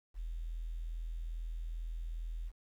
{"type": "tone with quantisation", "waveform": "sine", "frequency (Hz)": 41.2, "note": "E1", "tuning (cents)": 0, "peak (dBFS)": -37, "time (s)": [0.14, 2.52], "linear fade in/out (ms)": 50, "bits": 11, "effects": []}